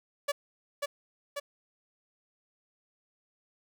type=tone with echo; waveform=sawtooth; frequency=573 Hz; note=D5; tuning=43 cents flat; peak=-23 dBFS; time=0.28-0.32 s; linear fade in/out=10 ms; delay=540 ms; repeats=2; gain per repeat=-3 dB; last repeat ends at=1.4 s; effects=none